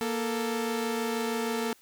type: tone pair together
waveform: sawtooth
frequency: 234.2 / 442.1 Hz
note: A#3 / A4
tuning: +8 / +8 cents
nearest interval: major seventh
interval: 1100 cents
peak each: -27 dBFS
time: 0.01-1.73 s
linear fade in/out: 0 ms
effects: white hiss -60 dBFS RMS until 1.81 s